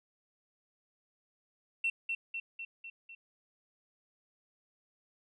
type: tone with echo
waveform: sine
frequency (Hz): 2708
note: E7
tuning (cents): +46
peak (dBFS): -27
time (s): 1.84-1.9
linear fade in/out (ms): 5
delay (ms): 250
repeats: 5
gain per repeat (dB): -4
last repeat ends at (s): 3.15
effects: tanh soft clip ceiling -24 dBFS